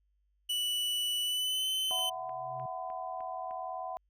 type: tone with pitch glide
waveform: 45% pulse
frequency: 2960 to 3054 Hz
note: F#7 to G7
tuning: 0 to -46 cents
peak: -30 dBFS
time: 0.49-2.1 s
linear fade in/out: 10 ms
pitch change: +54 cents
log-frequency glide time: 1.23-1.68 s
type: chord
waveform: sine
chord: E suspended second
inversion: none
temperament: equal with one note detuned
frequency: 659.3 / 740 / 1011.4 Hz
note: E5 / F#5 / B5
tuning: 0 / 0 / +41 cents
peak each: -42 / -38 / -42 dBFS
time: 1.91-3.97 s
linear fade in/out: 0 ms
type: tone with exponential growth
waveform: triangle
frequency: 130.81 Hz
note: C3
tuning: in tune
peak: -40 dBFS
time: 1.92-2.66 s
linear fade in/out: 2 ms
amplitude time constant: 160 ms
type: click train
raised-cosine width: 0.5 ms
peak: -39 dBFS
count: 6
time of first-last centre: 1.99-3.51 s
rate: 3.29 Hz
effects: added 50 Hz sine -70 dBFS peak until 4.09 s